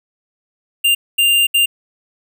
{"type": "tone bursts at uneven times", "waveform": "square", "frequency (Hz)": 2794, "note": "F7", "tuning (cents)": 0, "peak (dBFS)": -11, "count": 3, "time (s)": [[0.84, 0.95], [1.18, 1.47], [1.54, 1.66]], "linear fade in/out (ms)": 10, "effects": []}